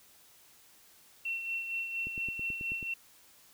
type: tone with tremolo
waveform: sine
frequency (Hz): 2712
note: E7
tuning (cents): +49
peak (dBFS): -31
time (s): 1.25-2.94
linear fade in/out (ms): 5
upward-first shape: sine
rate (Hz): 4.3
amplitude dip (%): 50
type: click train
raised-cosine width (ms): 3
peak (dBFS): -32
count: 8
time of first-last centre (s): 2.07-2.828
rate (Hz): 9.24
effects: white hiss -60 dBFS RMS until 3.53 s